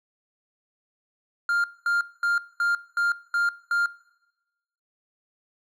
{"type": "tone bursts", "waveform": "triangle", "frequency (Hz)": 1400, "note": "F6", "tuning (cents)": 4, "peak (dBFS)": -19, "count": 7, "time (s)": [1.49, 3.86], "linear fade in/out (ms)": 2, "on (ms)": 150, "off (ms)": 220, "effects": ["noise-tail reverb RT60 1.0 s tail -20 dB re dry"]}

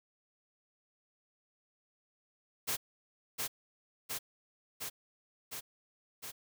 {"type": "noise with echo", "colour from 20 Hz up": "white", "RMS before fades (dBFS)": -34, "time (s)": [2.67, 2.77], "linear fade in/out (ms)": 20, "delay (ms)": 710, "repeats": 5, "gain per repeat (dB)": -2, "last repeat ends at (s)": 6.32, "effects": []}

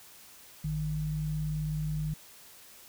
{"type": "tone pair together", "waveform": "sine", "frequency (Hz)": [51.09, 153.1], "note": ["G#1", "D#3"], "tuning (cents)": [-28, -28], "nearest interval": "octave + perfect fifth", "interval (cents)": 1900, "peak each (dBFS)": [-37, -30], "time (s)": [0.64, 2.14], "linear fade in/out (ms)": 5, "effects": ["white hiss -53 dBFS RMS until 2.88 s"]}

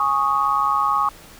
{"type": "chord", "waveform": "sine", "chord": "Ab suspended fourth", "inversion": "none", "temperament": "just", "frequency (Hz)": [830.6, 1107.5, 1245.9], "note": ["Ab5", "Db6", "Eb6"], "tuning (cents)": [0, -2, 2], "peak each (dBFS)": [-24, -19, -21], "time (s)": [0, 1.09], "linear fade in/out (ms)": 2, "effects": ["pink hiss -44 dBFS RMS until 1.39 s"]}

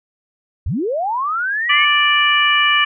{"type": "linear sweep", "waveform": "sine", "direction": "up", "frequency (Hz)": [51.91, 2238], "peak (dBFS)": -17, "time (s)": [0.66, 1.85], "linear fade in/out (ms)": 5}
{"type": "harmonic tone", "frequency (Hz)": 587.3, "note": "D5", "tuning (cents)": 0, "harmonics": [2, 3, 4, 5], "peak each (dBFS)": [-17, -17, -17, -17], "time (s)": [1.69, 2.85], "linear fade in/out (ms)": 10}
{"effects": []}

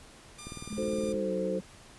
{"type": "tone", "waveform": "5% pulse", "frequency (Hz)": 1197, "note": "D6", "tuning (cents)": 33, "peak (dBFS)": -31, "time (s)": [0.38, 1.13], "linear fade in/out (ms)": 10}
{"type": "click train", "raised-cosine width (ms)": 3, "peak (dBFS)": -28, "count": 14, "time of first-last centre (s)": [0.47, 1.14], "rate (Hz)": 19.4}
{"type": "tone with pitch glide", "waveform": "sine", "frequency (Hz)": [211.2, 188.16], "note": ["G#3", "F#3"], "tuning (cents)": [29, 29], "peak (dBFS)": -34, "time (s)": [0.7, 1.61], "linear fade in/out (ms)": 10, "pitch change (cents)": -200, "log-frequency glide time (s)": [1.08, 1.32]}
{"type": "chord", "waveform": "sine", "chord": "D# diminished seventh", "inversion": "none", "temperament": "equal", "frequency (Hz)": [311.1, 370, 440, 523.3], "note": ["D#4", "F#4", "A4", "C5"], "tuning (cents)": [0, 0, 0, 0], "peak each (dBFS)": [-38, -38, -35, -32], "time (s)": [0.77, 1.6], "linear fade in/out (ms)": 20}
{"effects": ["pink hiss -53 dBFS RMS until 1.98 s", "resampled to 24000 Hz"]}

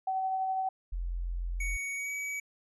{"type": "tone with tremolo", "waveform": "sine", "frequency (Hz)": 760, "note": "F#5", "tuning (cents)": 46, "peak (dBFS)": -27, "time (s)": [0.07, 0.69], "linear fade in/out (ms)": 5, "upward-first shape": "triangle", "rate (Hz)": 12, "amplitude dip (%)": 30}
{"type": "tone", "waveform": "sine", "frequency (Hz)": 43.44, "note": "F1", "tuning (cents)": -8, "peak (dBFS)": -31, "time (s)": [0.92, 1.77], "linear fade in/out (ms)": 10}
{"type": "tone with pitch glide", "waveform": "square", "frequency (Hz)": [2236, 2274], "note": ["C#7", "C#7"], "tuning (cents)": [14, 44], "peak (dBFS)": -34, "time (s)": [1.6, 2.4], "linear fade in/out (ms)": 5, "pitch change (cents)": 30, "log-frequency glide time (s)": [1.95, 2.13]}
{"effects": ["resampled to 24000 Hz"]}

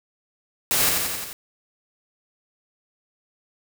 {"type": "noise with echo", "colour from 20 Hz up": "white", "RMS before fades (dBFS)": -21, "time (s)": [0.71, 0.89], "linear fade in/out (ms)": 0, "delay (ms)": 88, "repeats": 5, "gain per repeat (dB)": -3, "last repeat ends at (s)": 1.33, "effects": []}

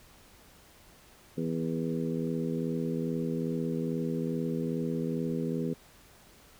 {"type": "harmonic tone with a mistuned harmonic", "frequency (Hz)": 82.41, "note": "E2", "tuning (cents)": 0, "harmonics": [2, 3, 4, 5, 6], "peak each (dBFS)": [-33, -33, -39, -37, -39], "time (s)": [1.37, 5.74], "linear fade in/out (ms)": 10, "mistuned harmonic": 6, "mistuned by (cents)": -22, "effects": ["pink hiss -57 dBFS RMS until 6.59 s"]}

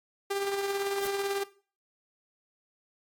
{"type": "tone with tremolo", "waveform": "sawtooth", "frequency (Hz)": 397.2, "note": "G4", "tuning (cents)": 23, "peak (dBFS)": -23, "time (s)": [0.3, 1.44], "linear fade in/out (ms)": 10, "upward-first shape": "triangle", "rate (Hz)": 18, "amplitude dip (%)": 50}
{"type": "noise with exponential growth", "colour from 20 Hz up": "white", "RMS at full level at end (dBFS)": -35, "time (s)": [0.89, 1.07], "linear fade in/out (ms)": 0, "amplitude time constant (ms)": 37}
{"effects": ["noise-tail reverb RT60 0.4 s tail -18 dB re dry", "AAC 64 kbps"]}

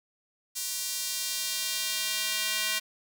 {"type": "tone with high-pass filter sweep", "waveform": "square", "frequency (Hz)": 214.4, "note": "A3", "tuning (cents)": -45, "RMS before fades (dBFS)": -31, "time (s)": [0.55, 2.8], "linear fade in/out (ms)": 20, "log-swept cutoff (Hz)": [6000, 2400], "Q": 0.99, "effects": []}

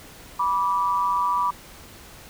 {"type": "tone pair together", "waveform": "sine", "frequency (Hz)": [980, 1165.4], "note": ["B5", "D6"], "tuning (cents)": [-14, -14], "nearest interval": "minor third", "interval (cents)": 300, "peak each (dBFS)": [-22, -23], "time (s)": [0.39, 1.51], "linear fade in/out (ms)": 10, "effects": ["pink hiss -45 dBFS RMS until 2.29 s"]}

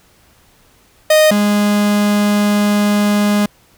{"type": "tone pair in turn", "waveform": "45% pulse", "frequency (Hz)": [619, 206.6], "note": ["D#5", "G#3"], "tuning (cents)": [-9, -9], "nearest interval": "octave + perfect fifth", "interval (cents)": 1900, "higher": "first", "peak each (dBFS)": [-7, -11], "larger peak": "first", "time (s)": [[1.1, 1.31], [1.31, 3.46]], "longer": "second", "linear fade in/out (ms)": 5, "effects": ["pink hiss -51 dBFS RMS until 3.77 s"]}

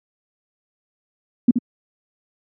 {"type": "tone with echo", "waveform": "sine", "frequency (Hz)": 240.9, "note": "B3", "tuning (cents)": -43, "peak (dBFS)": -7, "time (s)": [1.48, 1.51], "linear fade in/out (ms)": 5, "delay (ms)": 76, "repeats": 1, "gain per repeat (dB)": -7, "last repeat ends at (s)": 1.586, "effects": ["high-pass 150 Hz 12 dB/octave"]}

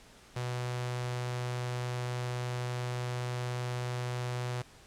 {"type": "tone with notch filter", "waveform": "sawtooth", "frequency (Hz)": 123.47, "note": "B2", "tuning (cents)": 0, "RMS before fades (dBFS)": -35, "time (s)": [0.36, 4.62], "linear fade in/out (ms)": 5, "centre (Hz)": 260, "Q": 1.7, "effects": ["pink hiss -56 dBFS RMS until 4.86 s", "low-pass 9000 Hz 12 dB/octave"]}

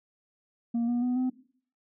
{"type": "tone with pitch steps", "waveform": "sine", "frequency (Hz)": [234.2, 241.1, 248.1, 255.4], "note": ["A#3", "B3", "B3", "C4"], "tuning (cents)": [8, -41, 8, -42], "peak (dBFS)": -22, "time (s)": [0.74, 1.3], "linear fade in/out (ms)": 10, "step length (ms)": 140, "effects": ["noise-tail reverb RT60 0.5 s tail -17 dB re dry", "tanh soft clip ceiling -24 dBFS"]}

